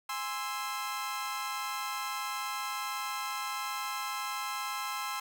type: chord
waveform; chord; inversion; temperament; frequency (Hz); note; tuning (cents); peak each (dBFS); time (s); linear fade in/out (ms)
sawtooth; Ab augmented; none; equal with one note detuned; 825.3 / 1046.5 / 1318.5; Ab5 / C6 / E6; -11 / 0 / 0; -37 / -33 / -35; 0.09-5.2; 5
effects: none